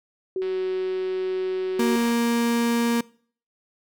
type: tone with pitch glide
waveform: sine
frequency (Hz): 375.7 to 373.5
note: F#4 to F#4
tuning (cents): +26 to +16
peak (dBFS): -23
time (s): 0.36-1.96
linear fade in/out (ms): 2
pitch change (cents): -10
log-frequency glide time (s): 0.5-0.58
type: click train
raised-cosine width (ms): 0.3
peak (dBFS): -26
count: 317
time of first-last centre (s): 0.42-2.119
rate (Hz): 186
type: tone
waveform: 35% pulse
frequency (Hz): 234.6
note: A#3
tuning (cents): +11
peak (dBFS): -18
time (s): 1.79-3.01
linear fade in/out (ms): 5
effects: noise-tail reverb RT60 0.5 s tail -23 dB re dry